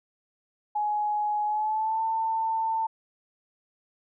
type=tone with pitch glide; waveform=sine; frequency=839 to 894 Hz; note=G#5 to A5; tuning=+17 to +27 cents; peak=-24 dBFS; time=0.75-2.87 s; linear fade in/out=10 ms; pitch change=+110 cents; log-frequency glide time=1.45-2.03 s; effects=none